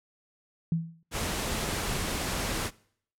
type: tone with exponential decay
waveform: sine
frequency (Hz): 164.81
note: E3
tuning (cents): 0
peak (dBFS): -21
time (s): 0.72-1.03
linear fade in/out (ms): 2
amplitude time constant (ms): 66
type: noise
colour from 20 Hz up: pink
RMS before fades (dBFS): -31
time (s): 1.11-2.71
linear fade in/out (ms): 50
effects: noise-tail reverb RT60 0.6 s tail -22 dB re dry + low-pass 12000 Hz 12 dB/octave